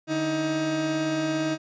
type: tone pair together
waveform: 30% pulse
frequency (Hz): 149.18 / 316.1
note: D3 / D#4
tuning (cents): +27 / +27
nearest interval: octave + minor second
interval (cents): 1300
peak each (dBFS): -30 / -22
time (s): 0.07-1.58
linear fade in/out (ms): 50
effects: resampled to 16000 Hz